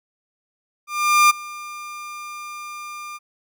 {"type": "tone with ADSR envelope", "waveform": "30% pulse", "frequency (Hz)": 1200, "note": "D6", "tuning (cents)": 37, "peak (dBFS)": -7, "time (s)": [0.87, 3.19], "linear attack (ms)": 430, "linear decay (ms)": 15, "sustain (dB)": -22, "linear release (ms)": 32, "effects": []}